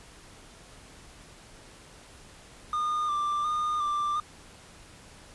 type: tone with vibrato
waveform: triangle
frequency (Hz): 1200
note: D6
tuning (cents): +37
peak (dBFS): -24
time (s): 2.73-4.2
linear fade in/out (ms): 2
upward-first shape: square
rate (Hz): 1.4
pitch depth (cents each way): 27
effects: pink hiss -51 dBFS RMS until 5.34 s + resampled to 24000 Hz